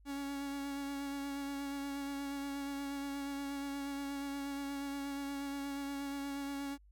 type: tone with vibrato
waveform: 45% pulse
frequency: 279.5 Hz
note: C#4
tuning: 14 cents sharp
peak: -38 dBFS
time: 0.05-6.78 s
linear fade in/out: 50 ms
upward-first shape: sine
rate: 8.4 Hz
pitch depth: 17 cents each way
effects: added 50 Hz sine -59 dBFS peak until 6.91 s